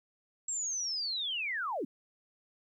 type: linear sweep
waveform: sine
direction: down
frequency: 7650 to 214.2 Hz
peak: -32 dBFS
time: 0.48-1.85 s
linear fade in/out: 5 ms
effects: 12-bit